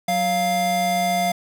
square tone pair together, 185 / 698.5 Hz, F#3 / F5, 0 / 0 cents, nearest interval octave + major seventh, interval 2300 cents, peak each -27 / -20 dBFS, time 0.08-1.32 s, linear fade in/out 5 ms, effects none

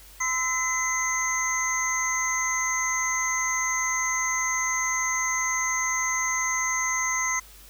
sine tone cluster, 1025 / 1312 / 2031 / 6200 / 6470 Hz, C6 / E6 / B6 / G8 / G#8, -36 / -9 / +48 / -20 / -46 cents, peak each -30 / -35 / -27 / -30 / -31 dBFS, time 0.2-7.4 s, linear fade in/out 10 ms, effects added 50 Hz sine -50 dBFS peak until 7.69 s + white hiss -50 dBFS RMS until 7.69 s

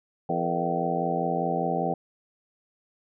harmonic tone with a mistuned harmonic, 85 Hz, F2, 46 cents flat, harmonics 2 / 3 / 4 / 5 / 6 / 7 / 8 / 9, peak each -31 / -34 / -35 / -34 / -33 / -34 / -32 / -29 dBFS, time 0.29-1.94 s, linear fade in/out 5 ms, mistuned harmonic 6, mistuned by -96 cents, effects none

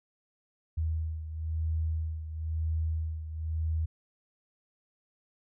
sine beating tone pair, 79.6 / 80.6 Hz, D#2 / E2, +40 / -38 cents, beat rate 1 Hz, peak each -30 / -36 dBFS, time 0.77-3.86 s, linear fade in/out 10 ms, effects none

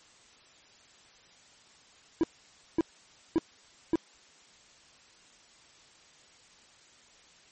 triangle tone bursts, 327.7 Hz, E4, 10 cents flat, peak -19 dBFS, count 4, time 2.21-3.956 s, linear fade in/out 0 ms, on 24 ms, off 550 ms, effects white hiss -58 dBFS RMS until 7.51 s + MP3 32 kbps

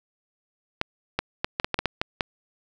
clicks, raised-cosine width 0.3 ms, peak -7 dBFS, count 10, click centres 0.814 / 1.19 / 1.445 / 1.599 / 1.645 / 1.743 / 1.79 / 1.857 / 2.015 / 2.208 s, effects none

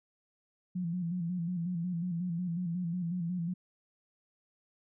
sine tone with vibrato, 174.3 Hz, F3, 3 cents flat, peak -31 dBFS, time 0.75-3.54 s, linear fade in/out 10 ms, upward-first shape square, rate 5.5 Hz, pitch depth 66 cents each way, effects none

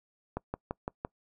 click train, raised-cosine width 1 ms, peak -19 dBFS, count 5, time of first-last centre 0.37-1.049 s, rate 5.89 Hz, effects noise-tail reverb RT60 0.1 s tail -25 dB re dry

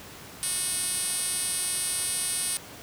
5% pulse tone with band-pass filter, 364.5 Hz, F#4, 26 cents flat, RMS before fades -29 dBFS, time 0.43-2.57 s, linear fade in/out 0 ms, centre 8700 Hz, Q 5.6, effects pink hiss -44 dBFS RMS until 2.82 s + high-pass 80 Hz 12 dB/octave

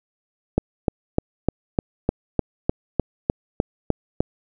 click train, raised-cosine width 2 ms, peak -4 dBFS, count 13, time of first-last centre 0.58-4.205 s, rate 3.31 Hz, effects none

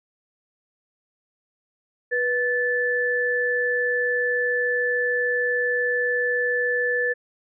sine tone pair together, 490.1 / 1746.5 Hz, B4 / A6, -13 / -13 cents, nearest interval octave + minor seventh, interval 2200 cents, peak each -24 / -22 dBFS, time 2.11-7.14 s, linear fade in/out 20 ms, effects none

